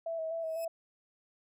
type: tone with vibrato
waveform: sine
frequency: 652 Hz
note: E5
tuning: 19 cents flat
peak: -33 dBFS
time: 0.06-0.68 s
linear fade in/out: 5 ms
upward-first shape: square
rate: 4 Hz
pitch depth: 25 cents each way
type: tone with exponential growth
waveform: 5% pulse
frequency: 2573 Hz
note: E7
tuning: 43 cents flat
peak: -35 dBFS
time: 0.4-0.65 s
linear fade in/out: 5 ms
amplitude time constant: 53 ms
effects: none